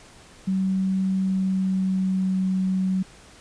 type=tone with pitch glide; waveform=sine; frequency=190 to 187.82 Hz; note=F#3 to F#3; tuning=+46 to +26 cents; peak=-20 dBFS; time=0.47-3.03 s; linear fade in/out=10 ms; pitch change=-20 cents; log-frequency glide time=1.19-2.42 s; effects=pink hiss -49 dBFS RMS until 3.4 s + resampled to 22050 Hz